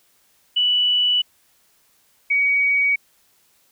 sine tone pair in turn, 2960 / 2257 Hz, F#7 / C#7, 0 / +31 cents, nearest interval perfect fourth, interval 469 cents, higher first, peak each -15 dBFS, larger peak neither, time 0.56-1.22 / 2.3-2.96 s, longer neither, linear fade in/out 10 ms, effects white hiss -60 dBFS RMS until 3.71 s

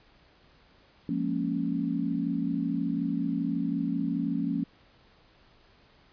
sine chord, Bb minor seventh, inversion second, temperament equal, 174.61 / 207.7 / 233.1 / 277.2 Hz, F3 / Ab3 / Bb3 / Db4, 0 / 0 / 0 / 0 cents, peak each -32 / -35 / -32 / -30 dBFS, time 1.09-4.64 s, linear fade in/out 2 ms, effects pink hiss -60 dBFS RMS until 6.12 s + resampled to 11025 Hz

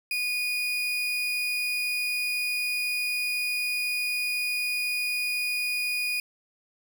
35% pulse tone, 2462 Hz, D#7, 19 cents flat, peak -24 dBFS, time 0.11-6.2 s, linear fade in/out 2 ms, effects none

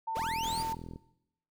sine tone, 899 Hz, A5, 37 cents sharp, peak -31 dBFS, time 0.07-0.75 s, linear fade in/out 10 ms
30% pulse linear sweep, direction up, 374.7 to 4934 Hz, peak -34 dBFS, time 0.15-0.63 s, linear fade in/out 10 ms
click train, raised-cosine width 3 ms, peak -30 dBFS, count 34, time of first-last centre 0.17-0.959 s, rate 41.8 Hz
pink noise, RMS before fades -44 dBFS, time 0.43-0.73 s, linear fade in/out 5 ms
effects noise-tail reverb RT60 0.8 s tail -18 dB re dry

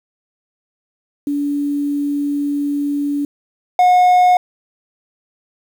sine / triangle tone pair in turn, 287.4 / 724.2 Hz, D4 / F#5, -37 / -37 cents, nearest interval octave + major third, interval 1600 cents, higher second, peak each -16 / -6 dBFS, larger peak second, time 1.27-3.25 / 3.79-4.37 s, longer first, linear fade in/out 2 ms, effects 7-bit

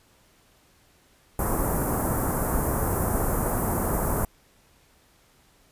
pink band-stop noise, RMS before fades -25 dBFS, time 1.39-4.25 s, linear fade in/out 2 ms, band 1300 to 9700 Hz, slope 24 dB/octave, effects pink hiss -60 dBFS RMS until 5.71 s + resampled to 32000 Hz

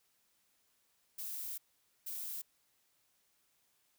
violet noise bursts at uneven times, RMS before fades -42 dBFS, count 2, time 1.18-1.58 / 2.06-2.42 s, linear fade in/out 10 ms, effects white hiss -75 dBFS RMS until 3.98 s

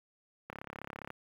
click train, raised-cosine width 0.5 ms, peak -26 dBFS, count 22, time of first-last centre 0.5-1.103 s, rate 34.8 Hz, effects high-pass 60 Hz 12 dB/octave + 9-bit

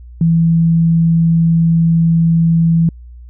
sine tone, 165.5 Hz, E3, 7 cents sharp, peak -8 dBFS, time 0.21-2.89 s, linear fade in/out 2 ms, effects added 60 Hz sine -32 dBFS peak until 3.29 s

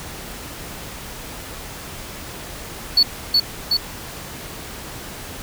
triangle tone with echo, 4435 Hz, C#8, in tune, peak -7 dBFS, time 2.97-3.03 s, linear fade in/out 5 ms, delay 370 ms, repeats 2, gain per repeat -3 dB, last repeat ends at 3.77 s, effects tanh soft clip ceiling -7 dBFS + pink hiss -34 dBFS RMS until 5.42 s

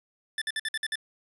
25% pulse tone bursts, 1762 Hz, A6, 2 cents sharp, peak -24 dBFS, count 7, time 0.38-0.956 s, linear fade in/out 2 ms, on 36 ms, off 54 ms, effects resampled to 24000 Hz

